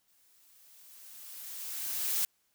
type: noise with exponential growth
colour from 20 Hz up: blue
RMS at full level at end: -29 dBFS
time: 0.08-2.25 s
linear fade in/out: 0 ms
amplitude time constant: 470 ms
effects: white hiss -74 dBFS RMS until 2.54 s